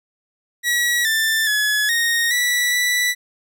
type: tone with pitch steps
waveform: sawtooth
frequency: 1924 / 1776 / 1700 / 1861 / 1955 / 1967 Hz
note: B6 / A6 / G#6 / A#6 / B6 / B6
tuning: -46 / +16 / +40 / -3 / -18 / -7 cents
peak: -13 dBFS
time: 0.63-3.15 s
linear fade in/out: 50 ms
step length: 420 ms
effects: none